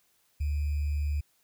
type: tone with sample-and-hold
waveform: sine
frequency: 73.4 Hz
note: D2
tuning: in tune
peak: -26 dBFS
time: 0.4-1.21 s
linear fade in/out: 10 ms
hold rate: 2450 Hz
effects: white hiss -69 dBFS RMS until 1.43 s